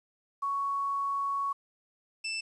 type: tone pair in turn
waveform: sine / 25% pulse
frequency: 1114 / 2650 Hz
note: C#6 / E7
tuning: +8 / +9 cents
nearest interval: octave + minor third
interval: 1501 cents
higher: second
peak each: -28 dBFS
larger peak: neither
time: 0.42-1.53 / 2.24-2.41 s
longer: first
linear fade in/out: 10 ms
effects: resampled to 24000 Hz + 10-bit